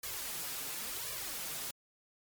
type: noise with flanger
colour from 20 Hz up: white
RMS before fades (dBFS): -40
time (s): 0.03-1.71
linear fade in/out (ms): 5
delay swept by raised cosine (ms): 1.7 to 7.5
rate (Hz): 0.93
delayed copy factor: +0.8
effects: MP3 96 kbps